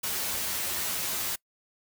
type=noise with comb filter; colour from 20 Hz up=white; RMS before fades=-31 dBFS; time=0.03-1.36 s; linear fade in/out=10 ms; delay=11 ms; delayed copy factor=+0.7; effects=noise-tail reverb RT60 0.1 s tail -24 dB re dry